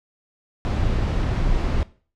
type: noise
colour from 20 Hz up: brown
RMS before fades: -21 dBFS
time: 0.65-1.83 s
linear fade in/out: 0 ms
effects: noise-tail reverb RT60 0.4 s tail -18 dB re dry + low-pass 5000 Hz 12 dB/octave